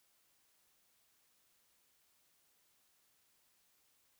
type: silence
effects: white hiss -74 dBFS RMS until 4.19 s